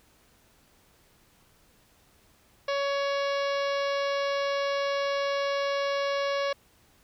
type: harmonic tone with a mistuned harmonic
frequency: 560 Hz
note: C#5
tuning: 18 cents sharp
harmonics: 1 / 2 / 3 / 4 / 5 / 6 / 7 / 8 / 9 / 10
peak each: -27 / -33 / -37 / -39 / -41 / -43 / -44 / -45 / -46 / -47 dBFS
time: 2.68-6.53 s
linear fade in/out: 5 ms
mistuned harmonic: 8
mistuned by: -62 cents
effects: pink hiss -62 dBFS RMS until 7.03 s